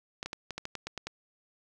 clicks, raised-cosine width 0.2 ms, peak -19 dBFS, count 10, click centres 0.229 / 0.26 / 0.331 / 0.507 / 0.58 / 0.654 / 0.753 / 0.87 / 0.977 / 1.07 s, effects none

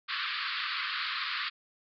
pink band-pass noise, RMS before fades -34 dBFS, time 0.08-1.5 s, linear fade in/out 20 ms, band 1100 to 4700 Hz, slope 96 dB/octave, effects none

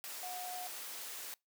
sine tone in noise, 726 Hz, F#5, 33 cents flat, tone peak -42 dBFS, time 0.23-0.67 s, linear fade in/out 0 ms, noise white, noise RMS -45 dBFS, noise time 0.04-1.34 s, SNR 0 dB, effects noise-tail reverb RT60 0.2 s tail -25 dB re dry + high-pass 400 Hz 12 dB/octave

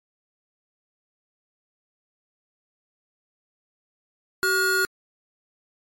square tone pair together, 380 / 1434.7 Hz, F#4 / F6, +46 / +46 cents, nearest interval octave + major seventh, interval 2300 cents, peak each -26 / -21 dBFS, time 4.43-4.85 s, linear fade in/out 0 ms, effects MP3 64 kbps

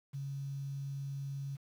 sine tone with quantisation, 138.59 Hz, C#3, in tune, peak -37 dBFS, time 0.13-1.57 s, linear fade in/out 20 ms, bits 10, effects none

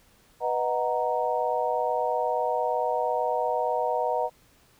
sine chord, B major seventh, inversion none, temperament equal, 493.9 / 622.3 / 740 / 932.3 Hz, B4 / D#5 / F#5 / A#5, 0 / 0 / 0 / 0 cents, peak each -29 dBFS, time 0.4-4.3 s, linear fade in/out 50 ms, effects pink hiss -60 dBFS RMS until 4.79 s

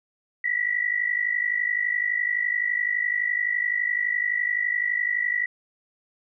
sine tone pair together, 1923.7 / 1975.5 Hz, B6 / B6, -46 / 0 cents, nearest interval unison, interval 46 cents, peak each -25 dBFS, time 0.44-5.46 s, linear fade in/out 5 ms, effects none

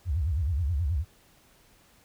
sine tone with vibrato, 77.78 Hz, D#2, in tune, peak -24 dBFS, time 0.05-1.05 s, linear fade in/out 50 ms, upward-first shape sine, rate 9.4 Hz, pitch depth 290 cents each way, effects pink hiss -60 dBFS RMS until 2.04 s

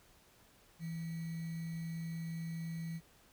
sine tone with sample-and-hold, 164.81 Hz, E3, in tune, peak -38 dBFS, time 0.79-3.01 s, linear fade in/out 50 ms, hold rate 2100 Hz, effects pink hiss -65 dBFS RMS until 3.32 s

